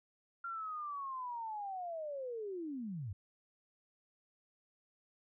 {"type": "linear sweep", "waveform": "sine", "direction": "down", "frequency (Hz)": [1388, 86.6], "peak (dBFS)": -39, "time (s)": [0.44, 3.13], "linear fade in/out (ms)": 5, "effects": []}